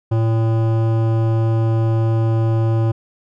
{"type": "tone with hard clipping", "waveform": "sine", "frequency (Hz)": 112.7, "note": "A2", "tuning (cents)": 42, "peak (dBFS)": -16, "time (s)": [0.11, 2.92], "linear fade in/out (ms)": 10, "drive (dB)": 15, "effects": []}